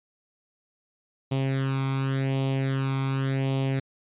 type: tone with flanger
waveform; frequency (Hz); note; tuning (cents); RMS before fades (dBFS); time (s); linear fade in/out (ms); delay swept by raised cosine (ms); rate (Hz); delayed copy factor
sawtooth; 134.6; C3; +49; -26; 1.31-3.8; 10; 0.31 to 0.87; 0.89; +0.75
effects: resampled to 8000 Hz